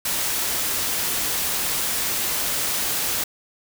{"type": "noise", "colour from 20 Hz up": "white", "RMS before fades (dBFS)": -24, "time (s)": [0.05, 3.24], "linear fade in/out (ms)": 5, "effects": []}